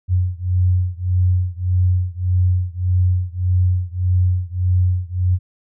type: beating tone pair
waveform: sine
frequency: 90.1 / 91.8 Hz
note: F#2 / F#2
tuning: -45 / -13 cents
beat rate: 1.7 Hz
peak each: -17 / -18 dBFS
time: 0.08-5.39 s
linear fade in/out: 50 ms
effects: none